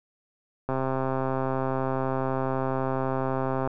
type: click train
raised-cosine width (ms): 1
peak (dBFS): -14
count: 395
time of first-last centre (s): 0.69-3.675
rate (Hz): 132
effects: none